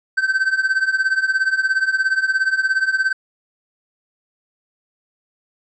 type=tone with tremolo; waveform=triangle; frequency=1545 Hz; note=G6; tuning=26 cents flat; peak=-10 dBFS; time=0.17-3.13 s; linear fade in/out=10 ms; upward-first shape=triangle; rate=17 Hz; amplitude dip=90%; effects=resampled to 22050 Hz